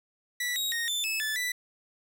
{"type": "tone with pitch steps", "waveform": "sawtooth", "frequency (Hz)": [1959, 3796, 1860, 3535, 2603, 1742, 1978], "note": ["B6", "A#7", "A#6", "A7", "E7", "A6", "B6"], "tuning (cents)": [-15, 31, -4, 7, -22, -18, 2], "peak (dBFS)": -25, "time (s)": [0.4, 1.52], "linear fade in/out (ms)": 5, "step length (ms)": 160, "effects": ["9-bit"]}